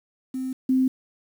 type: tone pair in turn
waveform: sine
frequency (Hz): 260 / 260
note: C4 / C4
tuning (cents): -11 / -11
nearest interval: unison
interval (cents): 0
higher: neither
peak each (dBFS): -26 / -17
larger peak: second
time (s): 0.34-0.53 / 0.69-0.88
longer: neither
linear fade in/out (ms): 5
effects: 8-bit